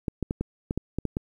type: clicks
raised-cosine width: 3 ms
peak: -14 dBFS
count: 9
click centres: 0.082 / 0.227 / 0.309 / 0.41 / 0.709 / 0.776 / 0.986 / 1.053 / 1.169 s
effects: 9-bit